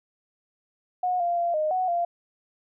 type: tone with pitch steps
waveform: sine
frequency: 727 / 694 / 689 / 616 / 741 / 692 Hz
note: F#5 / F5 / F5 / D#5 / F#5 / F5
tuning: -31 / -11 / -24 / -17 / +2 / -16 cents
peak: -22 dBFS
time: 1.03-2.05 s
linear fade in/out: 5 ms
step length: 170 ms
effects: none